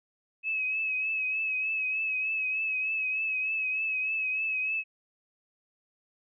sine tone with vibrato, 2570 Hz, E7, 45 cents flat, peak -27 dBFS, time 0.43-4.84 s, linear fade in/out 50 ms, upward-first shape triangle, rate 3.3 Hz, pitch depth 47 cents each way, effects none

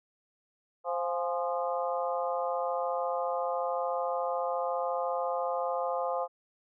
harmonic tone with a mistuned harmonic, 174.61 Hz, F3, in tune, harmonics 3 / 4 / 5 / 6 / 7, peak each -32 / -34 / -36 / -38 / -39 dBFS, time 0.84-6.28 s, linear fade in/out 50 ms, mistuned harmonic 5, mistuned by -68 cents, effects none

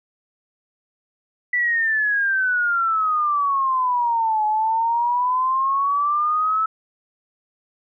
sine exponential two-way sweep, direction down then up, 1978 to 848 to 1313 Hz, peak -17 dBFS, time 1.53-6.66 s, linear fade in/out 5 ms, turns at 4.45 s, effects none

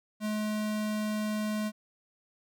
square tone, 213 Hz, G#3, 44 cents sharp, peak -30 dBFS, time 0.2-1.72 s, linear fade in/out 50 ms, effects none

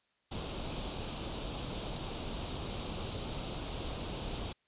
pink noise with comb filter, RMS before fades -39 dBFS, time 0.31-4.53 s, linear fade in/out 10 ms, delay 0.27 ms, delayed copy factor +0.65, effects white hiss -75 dBFS RMS until 4.67 s + resampled to 8000 Hz

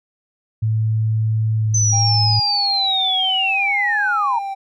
sine tone with pitch glide, 110 to 108.49 Hz, A2 to A2, 0 to -24 cents, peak -15 dBFS, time 0.62-2.4 s, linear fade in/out 10 ms, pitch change -24 cents, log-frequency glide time 1.57-1.68 s
sine linear sweep, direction down, 6150 to 880 Hz, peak -16 dBFS, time 1.74-4.39 s, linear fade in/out 5 ms
triangle tone with vibrato, 789 Hz, G5, 11 cents sharp, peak -21 dBFS, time 1.92-4.55 s, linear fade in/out 20 ms, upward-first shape sine, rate 0.59 Hz, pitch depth 83 cents each way
effects none

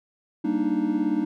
triangle chord, Eb major seventh, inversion first, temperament equal, 196 / 233.1 / 293.7 / 311.1 Hz, G3 / Bb3 / D4 / Eb4, 0 / 0 / 0 / 0 cents, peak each -29 / -27 / -24 / -23 dBFS, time 0.44-1.25 s, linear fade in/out 10 ms, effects none

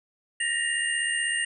sine tone cluster, 1814 / 1890 / 2811 / 8680 Hz, A#6 / A#6 / F7 / C#9, -48 / +23 / +11 / -37 cents, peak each -32 / -28 / -30 / -31 dBFS, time 0.4-1.45 s, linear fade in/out 5 ms, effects none

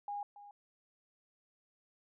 sine tone with echo, 817 Hz, G#5, 29 cents flat, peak -37 dBFS, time 0.08-0.23 s, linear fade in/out 2 ms, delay 280 ms, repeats 1, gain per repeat -14 dB, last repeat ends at 0.51 s, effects none

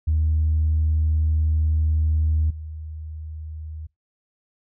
sine tone with level steps, 78 Hz, D#2, 5 cents sharp, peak -16 / -31 dBFS, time 0.07-3.87 s, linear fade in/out 10 ms, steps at 2.5 s, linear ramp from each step 5 ms, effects noise-tail reverb RT60 0.2 s tail -25 dB re dry + tanh soft clip ceiling -13 dBFS

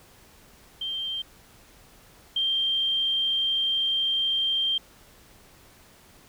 sine tone pair in turn, 3154 / 3168 Hz, G7 / G7, +10 / +18 cents, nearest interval unison, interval 8 cents, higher second, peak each -28 / -22 dBFS, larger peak second, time 0.81-1.22 / 2.36-4.78 s, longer second, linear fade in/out 5 ms, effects pink hiss -54 dBFS RMS until 6.28 s

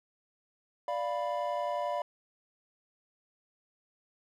triangle chord, B diminished, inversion first, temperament equal, 587.3 / 698.5 / 987.8 Hz, D5 / F5 / B5, 0 / 0 / 0 cents, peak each -32 / -33 / -34 dBFS, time 0.88-2.02 s, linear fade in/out 2 ms, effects none

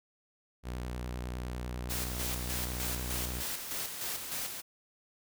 sawtooth tone with vibrato, 61.5 Hz, B1, 7 cents flat, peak -32 dBFS, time 0.63-3.44 s, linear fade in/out 50 ms, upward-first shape square, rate 9.8 Hz, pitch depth 21 cents each way
white noise with tremolo, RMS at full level -36 dBFS, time 1.89-4.62 s, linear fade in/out 20 ms, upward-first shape square, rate 3.3 Hz, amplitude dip 45%
effects none

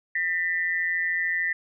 sine tone pair together, 1802.1 / 1975.5 Hz, A6 / B6, +41 / 0 cents, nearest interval major second, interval 159 cents, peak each -26 dBFS, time 0.15-1.53 s, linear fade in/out 5 ms, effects none

